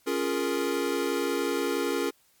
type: chord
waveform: square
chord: Bb minor seventh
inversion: first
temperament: equal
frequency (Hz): 277.2 / 349.2 / 415.3 / 466.2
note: Db4 / F4 / Ab4 / Bb4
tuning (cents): 0 / 0 / 0 / 0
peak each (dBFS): -32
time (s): 0.06-2.11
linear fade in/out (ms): 20
effects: white hiss -64 dBFS RMS until 2.4 s + MP3 96 kbps